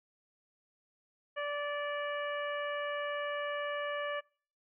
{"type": "harmonic tone", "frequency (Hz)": 582, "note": "D5", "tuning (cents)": -16, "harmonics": [1, 2, 3, 4, 5], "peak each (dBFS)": [-36, -40, -40, -47, -47], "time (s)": [1.36, 4.21], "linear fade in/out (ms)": 20, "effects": ["noise-tail reverb RT60 0.5 s tail -26 dB re dry"]}